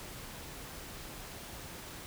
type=silence; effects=pink hiss -46 dBFS RMS until 2.06 s